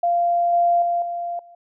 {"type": "tone with level steps", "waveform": "sine", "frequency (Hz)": 693, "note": "F5", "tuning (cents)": -14, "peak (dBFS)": [-16, -14, -18, -24, -43], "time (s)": [0.03, 1.55], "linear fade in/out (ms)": 5, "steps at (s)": [0.53, 0.82, 1.02, 1.39], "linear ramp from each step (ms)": 2, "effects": []}